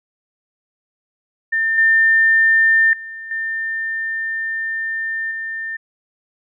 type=tone with level steps; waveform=sine; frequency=1800 Hz; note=A6; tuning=39 cents sharp; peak=-15 / -10 / -29 / -20 / -23 dBFS; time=1.52-5.77 s; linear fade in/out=10 ms; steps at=1.78 / 2.93 / 3.31 / 5.31 s; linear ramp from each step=2 ms; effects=none